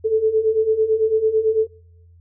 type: beating tone pair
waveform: sine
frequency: 432.9 / 441.9 Hz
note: A4 / A4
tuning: -28 / +7 cents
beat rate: 9 Hz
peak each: -21 / -16 dBFS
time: 0.04-1.67 s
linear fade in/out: 20 ms
effects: noise-tail reverb RT60 0.8 s tail -25 dB re dry + added 85 Hz sine -46 dBFS peak until 2.2 s